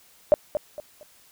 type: tone with echo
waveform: sine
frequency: 600 Hz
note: D5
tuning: 37 cents sharp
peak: -11 dBFS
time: 0.32-0.34 s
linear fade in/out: 0 ms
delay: 230 ms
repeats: 3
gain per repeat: -10 dB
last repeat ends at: 1.03 s
effects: white hiss -56 dBFS RMS until 1.31 s